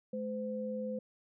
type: tone pair together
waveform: sine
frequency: 213.3 / 511.6 Hz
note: G#3 / C5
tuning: +46 / -39 cents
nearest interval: octave + minor third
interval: 1515 cents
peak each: -38 / -37 dBFS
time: 0.13-0.99 s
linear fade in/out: 5 ms
effects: none